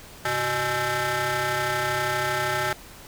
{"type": "ring-modulated tone", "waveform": "15% pulse", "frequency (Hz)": 238.6, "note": "A#3", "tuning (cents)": 41, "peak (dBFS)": -14, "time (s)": [0.25, 2.73], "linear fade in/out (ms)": 2, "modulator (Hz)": 1090, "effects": ["pink hiss -45 dBFS RMS until 3.07 s"]}